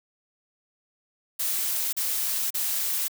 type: noise bursts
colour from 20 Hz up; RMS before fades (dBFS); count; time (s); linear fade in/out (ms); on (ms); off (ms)
blue; -27; 3; 1.39-3.082; 10; 540; 36
effects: none